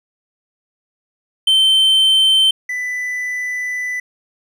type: tone pair in turn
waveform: triangle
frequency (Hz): 3100 / 1991.4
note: G7 / B6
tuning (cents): -20 / +14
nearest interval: minor sixth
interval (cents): 766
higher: first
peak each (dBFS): -8 / -18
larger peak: first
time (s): 1.47-2.51 / 2.69-4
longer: second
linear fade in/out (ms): 5
effects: none